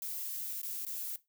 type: noise with dropouts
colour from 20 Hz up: violet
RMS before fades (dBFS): -39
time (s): 0.02-1.16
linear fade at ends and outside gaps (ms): 1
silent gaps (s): 0.616-0.631 / 0.85-0.865
effects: noise-tail reverb RT60 0.2 s tail -17 dB re dry